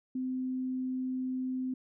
sine tone, 257.3 Hz, C4, 29 cents flat, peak -31 dBFS, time 0.15-1.74 s, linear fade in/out 5 ms, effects none

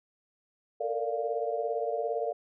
sine chord, Bb major seventh, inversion third, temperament equal with one note detuned, 448.7 / 466.2 / 587.3 / 698.5 Hz, A4 / Bb4 / D5 / F5, +34 / 0 / 0 / 0 cents, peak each -34 dBFS, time 0.8-2.33 s, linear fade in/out 10 ms, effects none

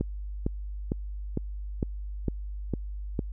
click train, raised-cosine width 3 ms, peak -14 dBFS, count 8, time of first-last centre 0.01-3.192 s, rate 2.2 Hz, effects added 50 Hz sine -33 dBFS peak until 3.32 s

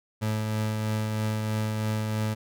30% pulse tone with tremolo, 108.2 Hz, A2, 29 cents flat, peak -22 dBFS, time 0.21-2.35 s, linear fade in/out 20 ms, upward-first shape triangle, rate 3.1 Hz, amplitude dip 30%, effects none

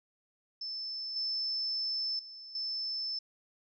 sine tone with level steps, 5274 Hz, E8, in tune, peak -36 / -31 / -45 / -33 dBFS, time 0.61-3.19 s, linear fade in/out 5 ms, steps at 1.16 / 2.19 / 2.55 s, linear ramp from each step 2 ms, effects none

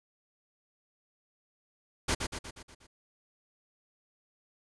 pink noise with echo, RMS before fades -28 dBFS, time 2.08-2.15 s, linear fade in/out 10 ms, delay 120 ms, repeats 6, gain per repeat -5 dB, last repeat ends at 2.87 s, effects resampled to 22050 Hz

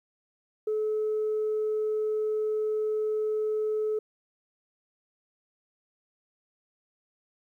sine tone, 430 Hz, A4, 40 cents flat, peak -24 dBFS, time 0.67-3.99 s, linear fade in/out 5 ms, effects tanh soft clip ceiling -22 dBFS + 11-bit

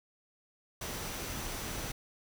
sine tone in noise, 5920 Hz, F#8, in tune, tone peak -50 dBFS, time 0.81-1.92 s, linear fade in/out 5 ms, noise pink, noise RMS -39 dBFS, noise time 0.81-1.92 s, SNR -14 dB, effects none

